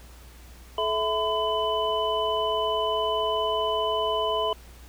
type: tone cluster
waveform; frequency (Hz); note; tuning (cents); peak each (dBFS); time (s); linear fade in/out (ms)
sine; 432.7 / 657 / 1012 / 2997; A4 / E5 / B5 / F#7; -29 / -6 / +42 / +22; -29 / -28 / -27 / -31; 0.78-4.53; 2
effects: added 60 Hz sine -46 dBFS peak until 4.88 s + pink hiss -52 dBFS RMS until 4.88 s